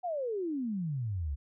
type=exponential sweep; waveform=sine; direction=down; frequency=749 to 65.41 Hz; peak=-31 dBFS; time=0.03-1.36 s; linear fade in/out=20 ms; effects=none